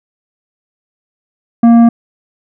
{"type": "tone with tanh clipping", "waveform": "sine", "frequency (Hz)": 233.2, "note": "A#3", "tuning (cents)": 1, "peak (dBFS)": -4, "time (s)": [1.63, 1.89], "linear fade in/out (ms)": 5, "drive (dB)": 9, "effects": []}